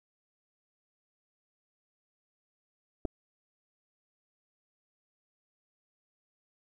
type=clicks; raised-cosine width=2 ms; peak=-20 dBFS; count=2; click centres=3.051 / 3.054 s; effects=10-bit